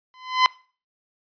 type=tone with exponential growth; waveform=sawtooth; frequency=1021 Hz; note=C6; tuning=43 cents flat; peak=-7 dBFS; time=0.14-0.46 s; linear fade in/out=0 ms; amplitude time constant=68 ms; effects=noise-tail reverb RT60 0.4 s tail -23 dB re dry + resampled to 11025 Hz